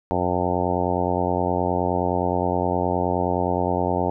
harmonic tone, 89.6 Hz, F2, 45 cents sharp, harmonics 1 / 2 / 3 / 4 / 5 / 6 / 7 / 8 / 9 / 10, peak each -29 / -29 / -29 / -29 / -29 / -29 / -29 / -29 / -29 / -29 dBFS, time 0.11-4.1 s, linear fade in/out 0 ms, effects none

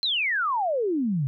sine exponential sweep, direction down, 4207 to 128.4 Hz, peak -22 dBFS, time 0.03-1.27 s, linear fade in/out 0 ms, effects none

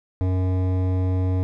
sine tone with hard clipping, 92.5 Hz, F#2, in tune, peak -21 dBFS, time 0.21-1.43 s, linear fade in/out 0 ms, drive 14 dB, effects none

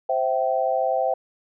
sine chord, C major, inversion none, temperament equal with one note detuned, 523.3 / 659.3 / 771.4 Hz, C5 / E5 / G5, 0 / 0 / -28 cents, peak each -24 dBFS, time 0.09-1.14 s, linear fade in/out 5 ms, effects none

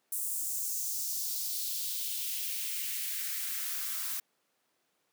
blue noise with high-pass filter sweep, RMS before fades -35 dBFS, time 0.12-4.2 s, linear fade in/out 5 ms, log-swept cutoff 9000 to 1100 Hz, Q 1.9, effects pink hiss -75 dBFS RMS until 5.12 s + high-pass 300 Hz 12 dB/octave

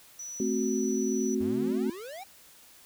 sine tone, 5920 Hz, F#8, in tune, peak -37 dBFS, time 0.19-1.35 s, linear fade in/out 5 ms
sine chord, F# diminished, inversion first, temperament equal, 220 / 261.6 / 370 Hz, A3 / C4 / F#4, 0 / 0 / 0 cents, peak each -30 dBFS, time 0.4-1.9 s, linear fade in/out 2 ms
square exponential sweep, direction up, 82.41 to 812 Hz, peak -40 dBFS, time 1.4-2.24 s, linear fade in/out 10 ms
effects white hiss -55 dBFS RMS until 2.85 s

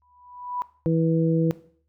sine tone with exponential growth, 986 Hz, B5, 3 cents flat, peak -23 dBFS, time 0.02-0.62 s, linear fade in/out 0 ms, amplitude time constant 130 ms
harmonic tone, 163.3 Hz, E3, 16 cents flat, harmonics 1 / 2 / 3, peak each -21 / -24 / -26 dBFS, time 0.86-1.51 s, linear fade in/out 0 ms
effects noise-tail reverb RT60 0.5 s tail -17 dB re dry + added 74 Hz sine -68 dBFS peak until 1.88 s

